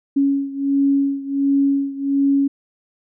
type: beating tone pair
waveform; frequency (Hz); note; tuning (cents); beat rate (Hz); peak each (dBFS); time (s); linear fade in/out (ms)
sine; 277.2 / 278.6; C#4 / C#4; 0 / +9; 1.4; -17 / -20; 0.16-2.48; 10
effects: none